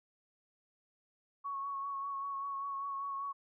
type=tone with vibrato; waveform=sine; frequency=1108.7 Hz; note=C#6; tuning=in tune; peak=-36 dBFS; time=1.44-3.33 s; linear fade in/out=20 ms; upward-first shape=sine; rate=5.1 Hz; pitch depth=23 cents each way; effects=none